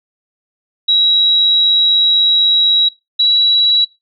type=tone pair in turn; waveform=sine; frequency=3868 / 3906 Hz; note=B7 / B7; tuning=-37 / -20 cents; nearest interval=unison; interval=17 cents; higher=second; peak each=-8 dBFS; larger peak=neither; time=0.88-2.89 / 3.19-3.85 s; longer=first; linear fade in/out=10 ms; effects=noise-tail reverb RT60 0.2 s tail -17 dB re dry